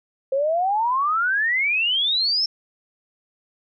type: exponential sweep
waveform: sine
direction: up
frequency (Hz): 523.3 to 5440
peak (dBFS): -18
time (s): 0.32-2.46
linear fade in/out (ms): 5
effects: none